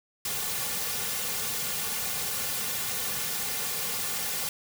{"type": "noise with comb filter", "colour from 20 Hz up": "white", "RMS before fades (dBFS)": -31, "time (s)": [0.25, 4.49], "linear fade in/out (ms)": 2, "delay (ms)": 3.1, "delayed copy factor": -0.85, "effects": []}